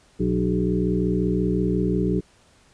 harmonic tone with a mistuned harmonic, 60.3 Hz, B1, 41 cents flat, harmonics 1 / 2 / 3 / 5 / 6 / 7, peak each -29 / -29 / -23 / -26 / -27 / -29 dBFS, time 0.19-2.21 s, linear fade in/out 20 ms, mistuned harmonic 6, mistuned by +69 cents, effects pink hiss -57 dBFS RMS until 2.73 s + resampled to 22050 Hz

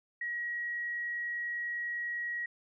sine tone, 1905 Hz, A#6, 37 cents sharp, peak -33 dBFS, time 0.21-2.46 s, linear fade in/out 5 ms, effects none

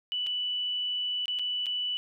sine tone with dropouts, 2969 Hz, F#7, 5 cents sharp, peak -28 dBFS, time 0.12-1.97 s, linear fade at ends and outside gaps 0 ms, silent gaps 0.265-0.269 / 1.257-1.281 / 1.388-1.394 / 1.659-1.666 s, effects none

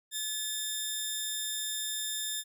15% pulse tone pair together, 1719 / 3637 Hz, A6 / A#7, -41 / -43 cents, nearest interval octave + minor second, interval 1298 cents, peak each -35 / -26 dBFS, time 0.11-2.44 s, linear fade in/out 50 ms, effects none

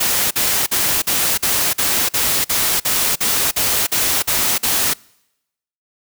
white noise bursts, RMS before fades -17 dBFS, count 14, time 0-4.938 s, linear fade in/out 10 ms, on 310 ms, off 46 ms, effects noise-tail reverb RT60 0.9 s tail -26 dB re dry

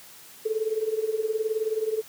sine tone with tremolo, 437.9 Hz, A4, 8 cents flat, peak -20 dBFS, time 0.45-2.02 s, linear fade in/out 10 ms, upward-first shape triangle, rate 19 Hz, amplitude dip 90%, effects white hiss -48 dBFS RMS until 2.08 s + high-pass 80 Hz 12 dB/octave

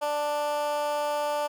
15% pulse tone with high-pass filter, 294.7 Hz, D4, 6 cents sharp, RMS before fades -28 dBFS, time 0.01-1.48 s, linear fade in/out 20 ms, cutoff 690 Hz, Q 6.5, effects none

